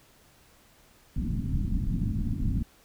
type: low-pass noise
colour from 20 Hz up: pink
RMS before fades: -28 dBFS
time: 1.16-2.63 s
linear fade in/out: 5 ms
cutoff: 270 Hz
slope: 48 dB/octave
effects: pink hiss -59 dBFS RMS until 2.84 s